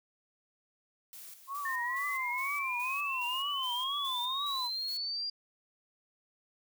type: noise with tremolo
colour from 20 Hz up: blue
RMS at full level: -48 dBFS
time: 1.13-4.97 s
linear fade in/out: 0 ms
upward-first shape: square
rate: 2.4 Hz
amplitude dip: 60%
type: tone with vibrato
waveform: sine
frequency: 1058 Hz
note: C6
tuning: 19 cents sharp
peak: -35 dBFS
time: 1.47-4.7 s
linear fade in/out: 50 ms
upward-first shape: triangle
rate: 2.1 Hz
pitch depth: 180 cents each way
type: exponential sweep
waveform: sine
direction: up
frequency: 1794 to 4824 Hz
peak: -33 dBFS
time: 1.65-5.3 s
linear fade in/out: 5 ms
effects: none